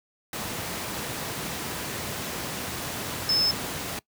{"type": "tone in noise", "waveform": "sine", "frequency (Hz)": 5230, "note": "E8", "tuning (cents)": -15, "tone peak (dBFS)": -20, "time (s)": [3.29, 3.51], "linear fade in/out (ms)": 2, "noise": "pink", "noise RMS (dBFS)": -32, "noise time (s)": [0.33, 3.99], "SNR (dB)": 9, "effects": ["noise-tail reverb RT60 0.1 s tail -22 dB re dry", "high-pass 100 Hz 12 dB/octave"]}